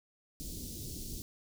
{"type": "band-stop noise", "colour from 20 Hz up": "pink", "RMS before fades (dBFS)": -42, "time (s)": [0.4, 1.22], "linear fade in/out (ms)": 0, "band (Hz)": [360, 4400], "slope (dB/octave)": 24, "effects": []}